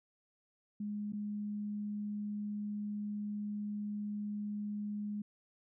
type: tone with dropouts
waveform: sine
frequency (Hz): 207.7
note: G#3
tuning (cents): 0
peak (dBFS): -36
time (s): 0.8-5.22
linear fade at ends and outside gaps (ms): 5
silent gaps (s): 1.123-1.132
effects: none